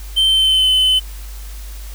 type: tone with pitch glide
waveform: triangle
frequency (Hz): 3111 to 3040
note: G7 to F#7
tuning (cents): -14 to +46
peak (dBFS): -9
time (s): 0.16-1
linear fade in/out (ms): 20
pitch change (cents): -40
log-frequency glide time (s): 0.26-0.69
effects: added 50 Hz sine -28 dBFS peak until 1.94 s + white hiss -40 dBFS RMS until 1.94 s